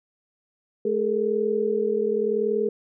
sine tone cluster, 215.1 / 416.6 / 457.4 Hz, A3 / G#4 / A#4, -39 / +5 / -33 cents, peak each -30 / -23 / -25 dBFS, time 0.85-2.69 s, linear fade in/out 5 ms, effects none

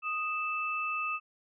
sine tone pair together, 1244.5 / 2637 Hz, D#6 / E7, 0 / 0 cents, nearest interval octave + minor second, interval 1300 cents, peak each -33 / -33 dBFS, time 0.02-1.2 s, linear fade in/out 50 ms, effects none

